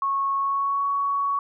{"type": "tone with pitch glide", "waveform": "sine", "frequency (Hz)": [1100, 1119.9], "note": ["C#6", "C#6"], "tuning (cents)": [-14, 17], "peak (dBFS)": -21, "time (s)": [0.02, 1.39], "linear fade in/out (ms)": 2, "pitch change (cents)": 31, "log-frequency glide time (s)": [0.36, 0.86], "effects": []}